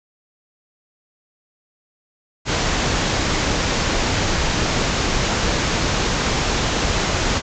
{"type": "low-pass noise", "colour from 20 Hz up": "pink", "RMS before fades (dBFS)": -20, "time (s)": [2.45, 7.42], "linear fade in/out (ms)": 50, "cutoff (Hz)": 7300, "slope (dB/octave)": 96, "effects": []}